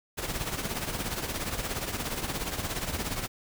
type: noise with tremolo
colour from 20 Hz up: pink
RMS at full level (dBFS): -30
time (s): 0.17-3.28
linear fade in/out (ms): 20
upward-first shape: triangle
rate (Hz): 17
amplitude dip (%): 70
effects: none